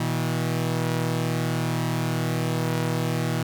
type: tone pair together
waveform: sawtooth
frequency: 120.39 / 160.7 Hz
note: B2 / E3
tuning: -44 / -44 cents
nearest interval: perfect fourth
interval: 500 cents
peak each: -22 dBFS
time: 0-3.43 s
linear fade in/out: 5 ms
effects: none